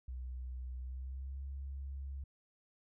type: tone with pitch glide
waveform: sine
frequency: 63 to 68.31 Hz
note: B1 to C#2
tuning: +35 to -25 cents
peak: -40 dBFS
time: 0.08-2.24 s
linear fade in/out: 5 ms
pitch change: +140 cents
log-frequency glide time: 0.79-1.43 s
effects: none